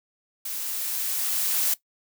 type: noise with level ramp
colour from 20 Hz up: blue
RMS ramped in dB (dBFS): -32 to -23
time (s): 0.45-1.74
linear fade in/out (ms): 5
effects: noise-tail reverb RT60 0.1 s tail -17 dB re dry